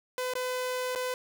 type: tone with dropouts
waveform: sawtooth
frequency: 505 Hz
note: B4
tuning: 39 cents sharp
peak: -26 dBFS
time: 0.18-1.14 s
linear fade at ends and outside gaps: 1 ms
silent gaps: 0.337-0.353 / 0.951-0.958 s
effects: 11-bit